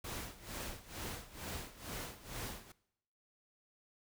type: noise with tremolo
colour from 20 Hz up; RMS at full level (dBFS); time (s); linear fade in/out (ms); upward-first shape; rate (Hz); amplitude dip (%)
pink; -42; 0.04-2.72; 5; sine; 2.2; 85
effects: noise-tail reverb RT60 0.8 s tail -21 dB re dry